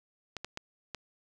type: clicks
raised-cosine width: 0.2 ms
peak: -20 dBFS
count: 4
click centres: 0.367 / 0.446 / 0.574 / 0.947 s
effects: none